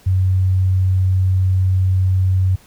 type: tone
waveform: sine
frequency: 93.5 Hz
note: F#2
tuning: 19 cents sharp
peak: -12 dBFS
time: 0.06-2.56 s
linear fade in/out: 10 ms
effects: pink hiss -49 dBFS RMS until 2.66 s